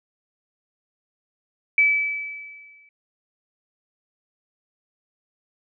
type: tone with exponential decay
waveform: sine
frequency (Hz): 2302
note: D7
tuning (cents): -35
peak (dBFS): -12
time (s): 1.78-2.89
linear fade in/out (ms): 2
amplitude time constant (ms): 240
effects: none